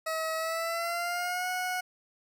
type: tone with pitch glide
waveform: 20% pulse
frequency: 641 to 732.1 Hz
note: E5 to F#5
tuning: -49 to -19 cents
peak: -25 dBFS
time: 0.06-1.81 s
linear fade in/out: 10 ms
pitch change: +230 cents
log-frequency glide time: 0.36-1.48 s
effects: none